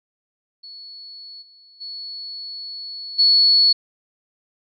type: tone with level steps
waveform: sine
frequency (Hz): 4400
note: C#8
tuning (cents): -14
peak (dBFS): -36 / -47 / -30 / -11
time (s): 0.63-3.73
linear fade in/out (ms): 10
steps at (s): 1.41 / 1.8 / 3.18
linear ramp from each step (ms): 20
effects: none